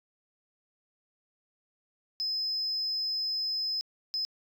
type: tone bursts at uneven times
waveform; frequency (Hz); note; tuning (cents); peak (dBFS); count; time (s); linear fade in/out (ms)
sine; 5100; D#8; +42; -27; 2; 2.2-3.81 / 4.14-4.25; 0
effects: tanh soft clip ceiling -26 dBFS